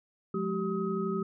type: tone cluster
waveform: sine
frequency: 179.8 / 211.5 / 386.1 / 1267 Hz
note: F#3 / G#3 / G4 / D#6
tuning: -49 / +32 / -26 / +31 cents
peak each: -34 / -34 / -32 / -38 dBFS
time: 0.34-1.23 s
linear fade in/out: 5 ms
effects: none